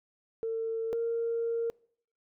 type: tone pair in turn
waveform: sine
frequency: 451.4 / 462.5 Hz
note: A4 / A#4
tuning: +44 / -14 cents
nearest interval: unison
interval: 42 cents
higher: second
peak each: -29 / -27 dBFS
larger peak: second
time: 0.43-0.93 / 0.93-1.7 s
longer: second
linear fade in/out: 0 ms
effects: noise-tail reverb RT60 0.6 s tail -25 dB re dry + tanh soft clip ceiling -23 dBFS